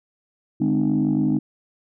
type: tone cluster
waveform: sine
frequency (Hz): 149.3 / 209.1 / 260 / 307.1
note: D3 / G#3 / C4 / D#4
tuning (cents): +29 / +12 / -11 / -23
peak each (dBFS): -24 / -22 / -21 / -21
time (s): 0.6-1.39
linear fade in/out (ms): 10
effects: tanh soft clip ceiling -12 dBFS